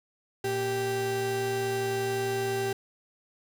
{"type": "tone pair together", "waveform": "35% pulse", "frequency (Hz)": [116.3, 391.2], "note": ["A#2", "G4"], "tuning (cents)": [-4, -4], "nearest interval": "octave + major sixth", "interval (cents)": 2100, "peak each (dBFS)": [-34, -26], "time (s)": [0.44, 2.73], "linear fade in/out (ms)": 5, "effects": []}